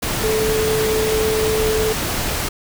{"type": "tone in noise", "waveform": "sine", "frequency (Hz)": 435.9, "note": "A4", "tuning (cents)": -16, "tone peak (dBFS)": -17, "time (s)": [0.23, 1.93], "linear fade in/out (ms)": 10, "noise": "pink", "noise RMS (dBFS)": -22, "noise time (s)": [0.02, 2.49], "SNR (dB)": 2, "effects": []}